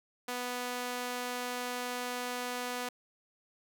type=tone with high-pass filter; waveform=sawtooth; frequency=246.9 Hz; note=B3; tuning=in tune; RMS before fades=-37 dBFS; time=0.28-2.89 s; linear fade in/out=5 ms; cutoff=500 Hz; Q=0.61; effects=none